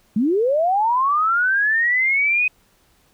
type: linear sweep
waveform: sine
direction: up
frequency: 196 to 2522 Hz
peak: -15 dBFS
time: 0.16-2.48 s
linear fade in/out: 5 ms
effects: pink hiss -59 dBFS RMS until 3.13 s